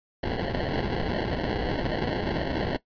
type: noise with sample-and-hold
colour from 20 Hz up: blue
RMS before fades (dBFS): -28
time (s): 0.23-2.77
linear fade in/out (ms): 5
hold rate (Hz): 1225
effects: noise-tail reverb RT60 0.1 s tail -17 dB re dry + resampled to 11025 Hz